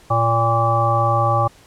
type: harmonic tone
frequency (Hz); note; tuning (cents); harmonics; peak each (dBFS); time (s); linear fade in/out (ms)
115.3; A#2; -19; 1 / 3 / 5 / 7 / 9 / 10; -19 / -30 / -22 / -20 / -30 / -19; 0.1-1.48; 10
effects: pink hiss -49 dBFS RMS until 1.66 s + low-pass 11000 Hz 12 dB/octave